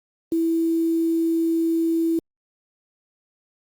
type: tone with quantisation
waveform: sine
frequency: 329.6 Hz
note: E4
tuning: in tune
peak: -18 dBFS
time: 0.32-2.19 s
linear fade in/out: 2 ms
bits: 7
effects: Opus 48 kbps